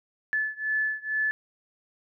sine beating tone pair, 1732 / 1734.2 Hz, A6 / A6, -28 / -26 cents, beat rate 2.2 Hz, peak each -28 / -29 dBFS, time 0.33-1.31 s, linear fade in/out 0 ms, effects none

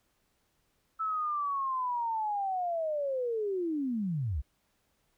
sine linear sweep, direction down, 1318.5 to 57.9 Hz, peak -29 dBFS, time 0.99-4.42 s, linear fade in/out 20 ms, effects pink hiss -74 dBFS RMS until 5.17 s

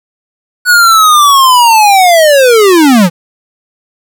square linear sweep, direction down, 1480 to 160.5 Hz, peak -3 dBFS, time 0.65-3.1 s, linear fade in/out 50 ms, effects 7-bit

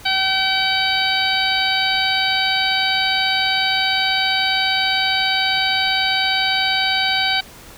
harmonic tone, 765 Hz, G5, 42 cents flat, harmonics 1 / 2 / 3 / 4 / 5 / 6, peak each -23 / -23 / -23 / -23 / -23 / -23 dBFS, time 0.05-7.41 s, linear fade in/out 10 ms, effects pink hiss -41 dBFS RMS until 7.77 s

